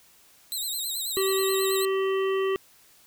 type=tone with vibrato; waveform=15% pulse; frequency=3929 Hz; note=B7; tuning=10 cents flat; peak=-22 dBFS; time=0.52-1.85 s; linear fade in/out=0 ms; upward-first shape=sine; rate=9.3 Hz; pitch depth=98 cents each way
type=harmonic tone; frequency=385.3 Hz; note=G4; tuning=30 cents flat; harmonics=1 / 3 / 5 / 7 / 8; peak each=-23 / -33 / -37 / -40 / -41 dBFS; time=1.17-2.56 s; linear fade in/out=0 ms
effects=white hiss -57 dBFS RMS until 3.06 s